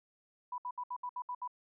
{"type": "tone bursts", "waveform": "sine", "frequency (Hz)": 987.8, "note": "B5", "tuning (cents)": 0, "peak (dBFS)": -36, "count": 8, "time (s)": [0.52, 1.477], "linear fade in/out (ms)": 5, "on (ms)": 61, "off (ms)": 67, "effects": []}